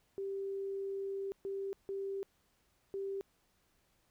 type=tone bursts at uneven times; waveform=sine; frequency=392 Hz; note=G4; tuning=in tune; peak=-36 dBFS; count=4; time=0.18-1.32 / 1.45-1.73 / 1.89-2.23 / 2.94-3.21 s; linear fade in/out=0 ms; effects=pink hiss -74 dBFS RMS until 4.1 s